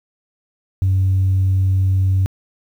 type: tone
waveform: sine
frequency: 94.9 Hz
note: F#2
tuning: 44 cents sharp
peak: -11 dBFS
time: 0.82-2.26 s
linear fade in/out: 0 ms
effects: tanh soft clip ceiling -10 dBFS + 8-bit